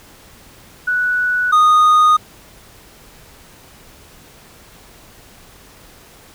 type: tone pair in turn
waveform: sine / triangle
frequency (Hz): 1477 / 1235.9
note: F#6 / D#6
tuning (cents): -3 / -12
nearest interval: minor third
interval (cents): 309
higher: first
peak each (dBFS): -14 / -6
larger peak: second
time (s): 0.87-1.52 / 1.52-2.17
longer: neither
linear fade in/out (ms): 10
effects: pink hiss -44 dBFS RMS until 6.34 s